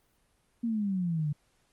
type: exponential sweep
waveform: sine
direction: down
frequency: 237.8 to 143.7 Hz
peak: -27 dBFS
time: 0.63-1.33 s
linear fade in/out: 10 ms
effects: pink hiss -70 dBFS RMS until 1.72 s + Opus 32 kbps